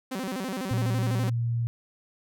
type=tone with vibrato; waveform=sawtooth; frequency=222.5 Hz; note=A3; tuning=20 cents sharp; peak=-26 dBFS; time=0.11-1.3 s; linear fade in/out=10 ms; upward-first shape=square; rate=12 Hz; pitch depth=270 cents each way
type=tone with pitch glide; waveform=sine; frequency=116.54 to 117.42 Hz; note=A#2 to A#2; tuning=0 to +13 cents; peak=-24 dBFS; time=0.71-1.67 s; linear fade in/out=0 ms; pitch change=+13 cents; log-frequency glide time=1.05-1.27 s
effects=none